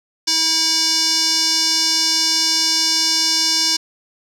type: tone with band-pass filter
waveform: square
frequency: 323.2 Hz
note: E4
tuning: 34 cents flat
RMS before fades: -17 dBFS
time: 0.27-3.77 s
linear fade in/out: 10 ms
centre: 5300 Hz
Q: 4.9
effects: none